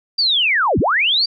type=linear two-way sweep; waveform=sine; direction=down then up; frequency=4773 to 59 to 4773 Hz; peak=-13 dBFS; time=0.18-1.26 s; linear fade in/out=10 ms; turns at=0.79 s; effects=none